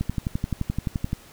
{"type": "click train", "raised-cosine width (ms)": 5, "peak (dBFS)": -12, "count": 14, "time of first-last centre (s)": [0.01, 1.131], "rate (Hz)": 11.6, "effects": ["pink hiss -49 dBFS RMS until 1.32 s"]}